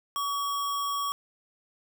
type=tone with sample-and-hold; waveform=sine; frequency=1135 Hz; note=C#6; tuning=41 cents sharp; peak=-27 dBFS; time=0.16-1.12 s; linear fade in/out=0 ms; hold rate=4410 Hz; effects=none